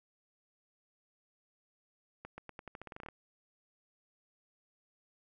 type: accelerating click train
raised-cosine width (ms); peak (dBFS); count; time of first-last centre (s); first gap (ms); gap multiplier
0.5; -30; 14; 2.25-3.086; 130; 0.87
effects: none